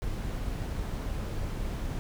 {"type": "noise", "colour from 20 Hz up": "brown", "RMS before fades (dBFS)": -33, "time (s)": [0.02, 1.99], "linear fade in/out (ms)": 0, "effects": []}